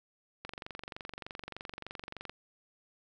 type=click train; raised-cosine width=0.3 ms; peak=-25 dBFS; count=44; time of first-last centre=0.45-2.295 s; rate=23.3 Hz; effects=none